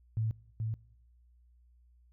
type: tone with echo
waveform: sine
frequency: 110.6 Hz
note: A2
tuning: 9 cents sharp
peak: -28 dBFS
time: 0.17-0.31 s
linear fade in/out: 0 ms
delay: 430 ms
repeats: 1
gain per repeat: -3 dB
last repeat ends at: 0.74 s
effects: noise-tail reverb RT60 0.9 s tail -23 dB re dry + added 60 Hz sine -60 dBFS peak until 2.12 s